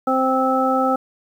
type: harmonic tone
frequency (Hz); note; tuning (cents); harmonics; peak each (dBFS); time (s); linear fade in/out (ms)
261.6; C4; 0; 1 / 2 / 3 / 5; -21 / -21 / -21 / -21; 0.07-0.96; 5
effects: 8-bit